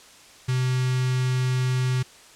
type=tone with notch filter; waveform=square; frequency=127.7 Hz; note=C3; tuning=42 cents flat; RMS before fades=-23 dBFS; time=0.48-2.03 s; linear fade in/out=10 ms; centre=590 Hz; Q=0.51; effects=white hiss -49 dBFS RMS until 2.35 s + low-pass 8000 Hz 12 dB/octave